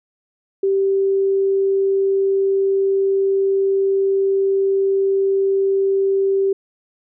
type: tone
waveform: sine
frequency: 390 Hz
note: G4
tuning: 9 cents flat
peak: -14 dBFS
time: 0.63-6.53 s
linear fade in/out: 5 ms
effects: none